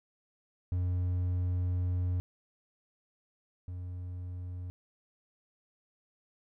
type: tone pair in turn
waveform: triangle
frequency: 90 / 90 Hz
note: F#2 / F#2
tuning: -47 / -47 cents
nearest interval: unison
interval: 0 cents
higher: neither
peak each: -26 / -35 dBFS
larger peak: first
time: 0.72-2.2 / 3.68-4.7 s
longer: first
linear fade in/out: 0 ms
effects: none